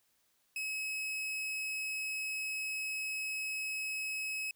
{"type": "tone", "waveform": "40% pulse", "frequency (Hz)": 2565, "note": "E7", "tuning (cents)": -48, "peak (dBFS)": -34, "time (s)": [0.56, 4.51], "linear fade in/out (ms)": 2, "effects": ["white hiss -74 dBFS RMS until 4.55 s"]}